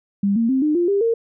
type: tone with pitch steps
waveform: sine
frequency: 199.9 / 229.6 / 263.8 / 303 / 348 / 399.8 / 459.2 Hz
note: G3 / A#3 / C4 / D#4 / F4 / G4 / A#4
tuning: +34 / -26 / +14 / -46 / -6 / +34 / -26 cents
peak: -15 dBFS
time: 0.23-1.14 s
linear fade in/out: 5 ms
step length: 130 ms
effects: none